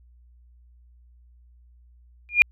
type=tone with exponential growth; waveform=sine; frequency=2419 Hz; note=D#7; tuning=49 cents flat; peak=-6 dBFS; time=2.29-2.42 s; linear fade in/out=0 ms; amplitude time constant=28 ms; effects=added 60 Hz sine -51 dBFS peak until 2.51 s